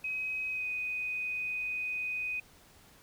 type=tone with pitch glide; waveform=sine; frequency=2532 to 2496 Hz; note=D#7 to D#7; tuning=+30 to +5 cents; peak=-32 dBFS; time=0.04-2.4 s; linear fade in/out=5 ms; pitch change=-25 cents; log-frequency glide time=0.5-0.67 s; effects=pink hiss -59 dBFS RMS until 3.02 s